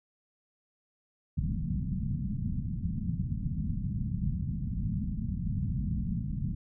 white low-pass noise, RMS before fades -32 dBFS, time 1.37-6.55 s, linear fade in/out 10 ms, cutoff 210 Hz, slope 48 dB/octave, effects none

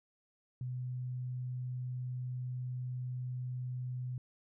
sine tone, 125.8 Hz, B2, 32 cents sharp, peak -36 dBFS, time 0.61-4.18 s, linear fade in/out 2 ms, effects none

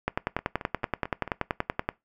two click trains, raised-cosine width 0.5 ms, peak -20 / -10 dBFS, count 5 / 20, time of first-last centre 0.39-1.277 / 0.08-1.89 s, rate 4.51 / 10.5 Hz, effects noise-tail reverb RT60 0.2 s tail -22 dB re dry

